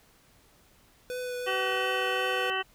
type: tone with vibrato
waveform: square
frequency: 497.1 Hz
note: B4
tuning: 11 cents sharp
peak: -33 dBFS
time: 1.1-2.5 s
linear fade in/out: 0 ms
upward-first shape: triangle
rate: 2.8 Hz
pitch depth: 15 cents each way
type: harmonic tone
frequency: 379.9 Hz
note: F#4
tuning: 46 cents sharp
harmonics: 1 / 2 / 3 / 4 / 5 / 7 / 8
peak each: -35 / -35 / -35 / -35 / -35 / -35 / -35 dBFS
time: 1.46-2.63 s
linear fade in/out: 20 ms
effects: pink hiss -61 dBFS RMS until 2.74 s